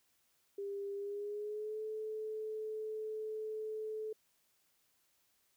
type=tone with pitch glide; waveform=sine; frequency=400 to 433.7 Hz; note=G4 to A4; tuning=+35 to -25 cents; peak=-38 dBFS; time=0.58-4.13 s; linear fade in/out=5 ms; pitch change=+140 cents; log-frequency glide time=0.95-1.81 s; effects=white hiss -75 dBFS RMS until 5.56 s